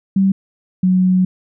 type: tone pair in turn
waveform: sine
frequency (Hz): 193.4 / 184.54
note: G3 / F#3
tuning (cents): -23 / -4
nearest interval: minor second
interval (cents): 81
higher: first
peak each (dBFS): -10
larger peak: neither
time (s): 0.16-0.32 / 0.83-1.25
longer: second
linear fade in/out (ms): 5
effects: none